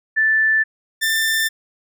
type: tone pair in turn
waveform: sine / sawtooth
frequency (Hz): 1760 / 1783.5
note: A6 / A6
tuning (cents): 0 / +23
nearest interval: unison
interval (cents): 23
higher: second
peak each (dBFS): -13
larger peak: neither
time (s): 0.16-0.64 / 1.01-1.49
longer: neither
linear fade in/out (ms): 20
effects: none